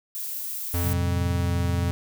violet noise, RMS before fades -32 dBFS, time 0.15-0.93 s, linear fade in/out 0 ms
square tone with pitch glide, 87.31 to 86.76 Hz, F2 to F2, 0 to -11 cents, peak -24 dBFS, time 0.74-1.91 s, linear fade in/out 0 ms, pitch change -11 cents, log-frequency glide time 1.28-1.53 s
sine chord, F# diminished, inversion first, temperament equal, 110 / 130.81 / 185 Hz, A2 / C3 / F#3, 0 / 0 / 0 cents, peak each -32 / -30 / -32 dBFS, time 0.83-1.91 s, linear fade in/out 10 ms
effects none

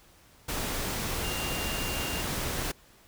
sine tone in noise, 2794 Hz, F7, in tune, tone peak -37 dBFS, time 1.23-2.22 s, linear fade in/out 10 ms, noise pink, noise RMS -32 dBFS, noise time 0.48-2.72 s, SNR -8 dB, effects pink hiss -58 dBFS RMS until 3.07 s

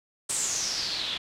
white noise with low-pass filter sweep, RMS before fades -30 dBFS, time 0.29-1.18 s, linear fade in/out 10 ms, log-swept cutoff 8500 to 3300 Hz, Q 5.9, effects none

